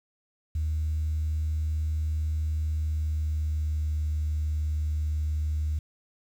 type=tone with pitch glide; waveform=sine; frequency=77.78 to 76.53 Hz; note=D#2 to D#2; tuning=0 to -28 cents; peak=-24 dBFS; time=0.55-5.79 s; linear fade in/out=5 ms; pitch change=-28 cents; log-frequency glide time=2.6-3.96 s; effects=tanh soft clip ceiling -21 dBFS + 9-bit